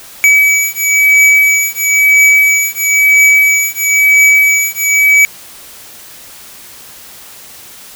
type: beating tone pair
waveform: square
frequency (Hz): 2283 / 2284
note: D7 / D7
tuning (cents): -50 / -49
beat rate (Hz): 1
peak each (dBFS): -10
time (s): 0.24-5.25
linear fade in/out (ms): 0
effects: white hiss -34 dBFS RMS until 7.95 s